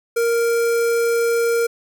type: tone with notch filter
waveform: square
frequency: 466.2 Hz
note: A#4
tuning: in tune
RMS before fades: -18 dBFS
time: 0.16-1.67 s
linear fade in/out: 10 ms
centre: 3500 Hz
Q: 1.3
effects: none